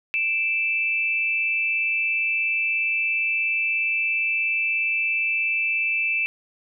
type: tone pair together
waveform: sine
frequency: 2354 / 2637 Hz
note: D7 / E7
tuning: +3 / 0 cents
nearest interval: major second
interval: 197 cents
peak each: -25 / -22 dBFS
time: 0.14-6.26 s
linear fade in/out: 0 ms
effects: none